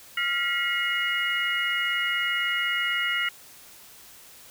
sine tone cluster, 1389 / 1937 / 2153 / 2881 Hz, F6 / B6 / C7 / F#7, -10 / -34 / +49 / -47 cents, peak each -29 dBFS, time 0.17-3.29 s, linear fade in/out 5 ms, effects white hiss -49 dBFS RMS until 4.5 s

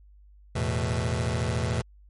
sawtooth chord, E suspended fourth, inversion none, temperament just, 82.41 / 109.88 / 123.61 Hz, E2 / A2 / B2, 0 / -2 / +2 cents, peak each -25 dBFS, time 0.55-1.82 s, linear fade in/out 10 ms, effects added 50 Hz sine -50 dBFS peak until 2.09 s + MP3 48 kbps

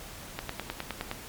click train, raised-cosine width 0.3 ms, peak -16 dBFS, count 8, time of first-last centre 0.39-1.114 s, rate 9.67 Hz, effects pink hiss -44 dBFS RMS until 1.28 s + MP3 96 kbps

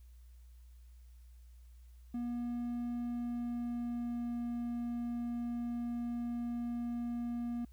triangle tone with pitch glide, 240 to 238.1 Hz, B3 to A#3, -49 to +37 cents, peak -33 dBFS, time 2.14-7.65 s, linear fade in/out 5 ms, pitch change -14 cents, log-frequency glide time 3-4.45 s, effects added 60 Hz sine -53 dBFS peak until 7.72 s + white hiss -74 dBFS RMS until 7.72 s

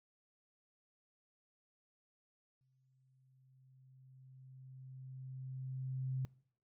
sine tone with exponential growth, 130.81 Hz, C3, in tune, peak -34 dBFS, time 2.61-6.25 s, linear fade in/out 0 ms, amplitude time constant 790 ms, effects noise-tail reverb RT60 0.6 s tail -23 dB re dry

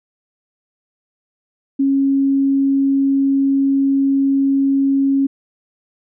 sine tone, 273.9 Hz, C#4, 21 cents flat, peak -12 dBFS, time 1.79-5.27 s, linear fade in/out 10 ms, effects none

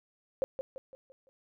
sine tone with echo, 530 Hz, C5, 22 cents sharp, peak -25 dBFS, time 0.42-0.44 s, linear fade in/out 0 ms, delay 170 ms, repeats 5, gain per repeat -7 dB, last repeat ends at 1.29 s, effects none

